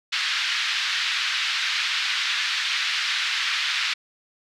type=band-pass noise; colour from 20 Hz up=white; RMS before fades=-25 dBFS; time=0.12-3.94 s; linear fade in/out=10 ms; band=1400 to 4200 Hz; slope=24 dB/octave; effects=none